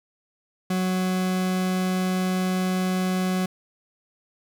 40% pulse tone, 185 Hz, F#3, in tune, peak -21 dBFS, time 0.7-3.46 s, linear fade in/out 5 ms, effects none

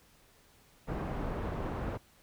pink low-pass noise, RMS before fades -36 dBFS, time 0.87-1.98 s, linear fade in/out 20 ms, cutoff 1100 Hz, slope 12 dB/octave, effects pink hiss -63 dBFS RMS until 2.22 s

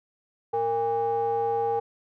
triangle ring-modulated tone, 174.8 Hz, F3, 2 cents sharp, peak -18 dBFS, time 0.53-1.8 s, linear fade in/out 10 ms, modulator 636 Hz, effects none

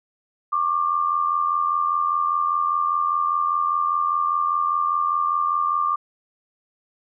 sine tone pair together, 1102 / 1187 Hz, C#6 / D6, -11 / +18 cents, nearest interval minor second, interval 129 cents, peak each -24 / -20 dBFS, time 0.52-5.96 s, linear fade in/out 10 ms, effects none

